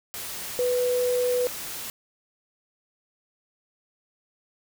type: tone in noise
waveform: sine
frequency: 495.2 Hz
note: B4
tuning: 5 cents sharp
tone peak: -21 dBFS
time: 0.59-1.47 s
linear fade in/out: 0 ms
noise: white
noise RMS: -35 dBFS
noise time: 0.14-1.9 s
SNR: +11 dB
effects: none